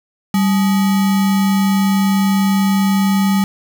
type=tone with sample-and-hold; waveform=sine; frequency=195.4 Hz; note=G3; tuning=5 cents flat; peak=-11 dBFS; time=0.34-3.44 s; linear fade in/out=2 ms; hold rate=1050 Hz; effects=none